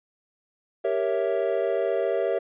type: chord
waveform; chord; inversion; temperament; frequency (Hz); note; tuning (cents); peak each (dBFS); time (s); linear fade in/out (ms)
triangle; G diminished seventh; none; equal; 392 / 466.2 / 554.4 / 659.3; G4 / Bb4 / Db5 / Fb5; 0 / 0 / 0 / 0; -26; 0.84-2.39; 10
effects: resampled to 8000 Hz